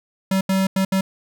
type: tone bursts at uneven times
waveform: square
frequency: 191.4 Hz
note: G3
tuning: 41 cents flat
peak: -17 dBFS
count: 4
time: 0.31-0.41 / 0.49-0.67 / 0.76-0.85 / 0.92-1.01 s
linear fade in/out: 5 ms
effects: none